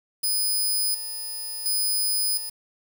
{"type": "tone with tremolo", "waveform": "10% pulse", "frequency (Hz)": 5000, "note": "D#8", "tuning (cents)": 8, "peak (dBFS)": -15, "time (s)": [0.23, 2.5], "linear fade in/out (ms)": 10, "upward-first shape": "square", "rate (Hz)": 0.7, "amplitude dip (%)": 65, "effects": ["7-bit"]}